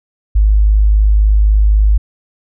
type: tone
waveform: sine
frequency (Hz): 51.91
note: G#1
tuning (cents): 0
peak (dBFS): -6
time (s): 0.35-1.98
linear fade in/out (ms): 10
effects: none